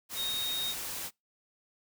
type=tone in noise; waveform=sine; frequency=3729 Hz; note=A#7; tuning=in tune; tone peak=-31 dBFS; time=0.15-0.75 s; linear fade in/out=50 ms; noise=white; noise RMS=-38 dBFS; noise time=0.09-1.11 s; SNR=+4 dB; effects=noise-tail reverb RT60 0.2 s tail -26 dB re dry